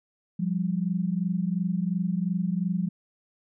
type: tone pair together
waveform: sine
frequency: 174.61 / 197.45 Hz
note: F3 / G3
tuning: 0 / +13 cents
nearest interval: major second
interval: 213 cents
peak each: -26 / -28 dBFS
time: 0.39-2.89 s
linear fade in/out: 10 ms
effects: none